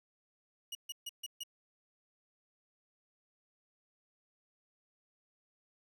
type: tone bursts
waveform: sawtooth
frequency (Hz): 2890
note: F#7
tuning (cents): -41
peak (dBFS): -36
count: 5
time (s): 0.72-1.435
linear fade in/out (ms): 5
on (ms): 31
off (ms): 140
effects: none